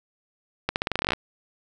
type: accelerating click train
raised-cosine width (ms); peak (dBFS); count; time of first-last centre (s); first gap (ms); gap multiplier
0.3; -7; 14; 0.69-1.134; 69; 0.87
effects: none